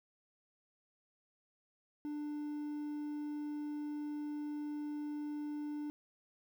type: tone with quantisation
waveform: triangle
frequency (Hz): 296.4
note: D4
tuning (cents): +16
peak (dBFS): -36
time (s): 2.05-5.9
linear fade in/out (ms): 0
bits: 11
effects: none